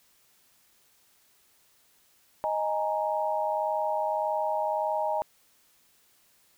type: chord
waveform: sine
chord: D# suspended fourth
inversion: none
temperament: equal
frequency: 622.3 / 830.6 / 932.3 Hz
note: D#5 / G#5 / A#5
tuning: 0 / 0 / 0 cents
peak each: -29 / -30 / -31 dBFS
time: 2.44-5.22 s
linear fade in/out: 0 ms
effects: white hiss -64 dBFS RMS until 6.57 s